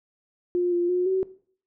sine tone with pitch steps, 354.4 / 348.6 / 360 / 378.2 Hz, F4 / F4 / F#4 / F#4, +25 / -3 / -47 / +38 cents, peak -20 dBFS, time 0.55-1.23 s, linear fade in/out 0 ms, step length 170 ms, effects noise-tail reverb RT60 0.5 s tail -18 dB re dry

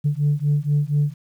sine beating tone pair, 144.3 / 148.5 Hz, D3 / D3, -30 / +20 cents, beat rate 4.2 Hz, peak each -19 dBFS, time 0.04-1.14 s, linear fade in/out 20 ms, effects tanh soft clip ceiling -12 dBFS + 9-bit

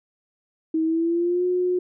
sine tone with pitch glide, 320 to 361.3 Hz, D#4 to F#4, +49 to -41 cents, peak -19 dBFS, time 0.74-1.79 s, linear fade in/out 5 ms, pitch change +210 cents, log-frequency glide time 0.84-1.45 s, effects none

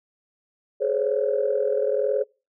sine tone cluster, 419.5 / 437.9 / 520 / 561 Hz, G#4 / A4 / C5 / C#5, +17 / -8 / -11 / +21 cents, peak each -24 / -33 / -25 / -24 dBFS, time 0.8-2.24 s, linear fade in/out 20 ms, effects noise-tail reverb RT60 0.3 s tail -25 dB re dry + tanh soft clip ceiling -11 dBFS

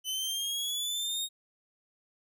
sawtooth exponential sweep, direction up, 3018 to 3742 Hz, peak -28 dBFS, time 0.04-1.29 s, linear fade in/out 50 ms, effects none

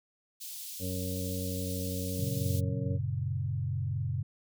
white high-pass noise, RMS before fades -42 dBFS, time 0.4-2.61 s, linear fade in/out 20 ms, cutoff 3200 Hz, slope 24 dB/octave
harmonic tone, 92 Hz, F#2, 9 cents flat, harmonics 1 / 2 / 3 / 5 / 6, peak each -35 / -38 / -40 / -42 / -43 dBFS, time 0.79-2.99 s, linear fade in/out 50 ms
sine chord, F# major, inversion none, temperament equal with one note detuned, 94.17 / 116.54 / 138.59 Hz, F#2 / A#2 / C#3, +31 / 0 / 0 cents, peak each -34 dBFS, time 2.19-4.23 s, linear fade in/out 5 ms
effects none

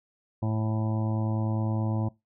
harmonic tone, 109.4 Hz, A2, 9 cents flat, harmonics 1 / 2 / 3 / 5 / 6 / 7 / 8 / 9, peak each -26 / -32 / -36 / -40 / -42 / -43 / -44 / -45 dBFS, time 0.42-2.09 s, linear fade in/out 10 ms, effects noise-tail reverb RT60 0.2 s tail -21 dB re dry

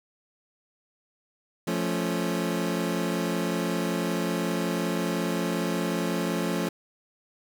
25% pulse chord, F augmented, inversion none, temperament equal, 174.61 / 220 / 277.2 Hz, F3 / A3 / C#4, 0 / 0 / 0 cents, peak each -25 / -27 / -28 dBFS, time 1.67-6.69 s, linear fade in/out 5 ms, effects none

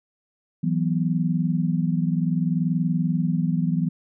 sine chord, E suspended second, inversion none, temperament just, 164.81 / 185.42 / 247.2 Hz, E3 / F#3 / B3, 0 / +4 / +2 cents, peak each -22 / -25 / -27 dBFS, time 0.63-3.89 s, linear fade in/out 10 ms, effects none

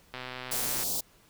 click train, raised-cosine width 0.3 ms, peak -22 dBFS, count 89, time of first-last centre 0.14-0.833 s, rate 127 Hz
white band-stop noise, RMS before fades -31 dBFS, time 0.51-1.01 s, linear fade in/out 10 ms, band 820 to 4000 Hz, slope 24 dB/octave
effects pink hiss -61 dBFS RMS until 1.29 s

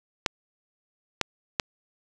clicks, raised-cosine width 0.2 ms, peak -5 dBFS, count 3, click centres 0.262 / 1.213 / 1.598 s, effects none

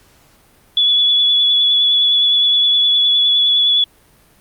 sine tone with vibrato, 3414 Hz, G#7, 47 cents sharp, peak -10 dBFS, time 0.77-3.84 s, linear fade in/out 2 ms, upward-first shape sine, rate 9.7 Hz, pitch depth 18 cents each way, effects pink hiss -51 dBFS RMS until 4.4 s + Opus 48 kbps

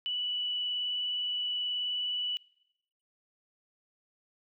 sine tone with vibrato, 2960 Hz, F#7, in tune, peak -30 dBFS, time 0.06-2.37 s, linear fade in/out 0 ms, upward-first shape sine, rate 19 Hz, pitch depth 12 cents each way, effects noise-tail reverb RT60 0.9 s tail -26 dB re dry

